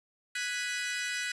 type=chord; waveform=sawtooth; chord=G# minor seventh; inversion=third; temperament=equal; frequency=1480 / 1661.2 / 1975.5 / 2489 Hz; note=F#6 / G#6 / B6 / D#7; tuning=0 / 0 / 0 / 0 cents; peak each=-33 / -37 / -32 / -36 dBFS; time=0.35-1.32 s; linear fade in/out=5 ms; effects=resampled to 22050 Hz